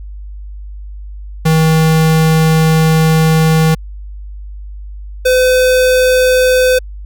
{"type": "tone pair in turn", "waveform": "square", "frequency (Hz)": [159.5, 508.4], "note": ["D#3", "C5"], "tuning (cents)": [43, -50], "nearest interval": "octave + minor sixth", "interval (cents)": 2007, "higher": "second", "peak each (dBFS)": -8, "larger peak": "neither", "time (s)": [[1.45, 3.75], [5.25, 6.79]], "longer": "first", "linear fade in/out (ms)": 10, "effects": ["added 50 Hz sine -25 dBFS peak until 7.05 s"]}